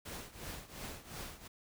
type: noise with tremolo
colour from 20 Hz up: pink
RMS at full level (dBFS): -43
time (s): 0.05-1.48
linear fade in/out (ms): 10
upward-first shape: triangle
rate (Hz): 2.8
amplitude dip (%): 85
effects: none